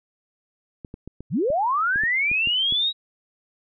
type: clicks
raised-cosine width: 3 ms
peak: -23 dBFS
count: 10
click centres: 0.848 / 0.941 / 1.076 / 1.206 / 1.503 / 1.959 / 2.036 / 2.315 / 2.473 / 2.724 s
type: linear sweep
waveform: sine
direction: up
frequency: 97.6 to 3854 Hz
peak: -19 dBFS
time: 1.3-2.93 s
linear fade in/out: 50 ms
effects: none